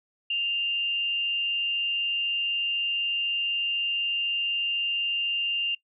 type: tone with frequency modulation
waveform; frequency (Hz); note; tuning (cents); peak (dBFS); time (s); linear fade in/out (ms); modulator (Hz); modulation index
sine; 2794; F7; 0; -24; 0.3-5.75; 5; 212; 0.2
effects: noise-tail reverb RT60 0.1 s tail -22 dB re dry